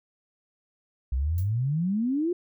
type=exponential sweep; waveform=sine; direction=up; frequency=60.6 to 364.1 Hz; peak=-23 dBFS; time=1.12-2.33 s; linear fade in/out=5 ms
type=noise with exponential decay; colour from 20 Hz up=violet; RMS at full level=-40 dBFS; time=1.38-1.52 s; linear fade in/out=1 ms; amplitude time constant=30 ms
effects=none